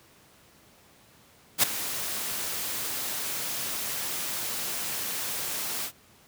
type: noise with ADSR envelope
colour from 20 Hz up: white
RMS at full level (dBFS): -18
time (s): 1.58-5.92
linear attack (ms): 52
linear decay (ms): 6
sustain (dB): -14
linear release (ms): 78
effects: pink hiss -57 dBFS RMS until 6.27 s + high-pass 80 Hz 12 dB/octave